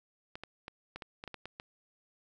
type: clicks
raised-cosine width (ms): 0.3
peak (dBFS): -26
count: 10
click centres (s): 0.355 / 0.436 / 0.681 / 0.96 / 1.022 / 1.239 / 1.277 / 1.343 / 1.456 / 1.599
effects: none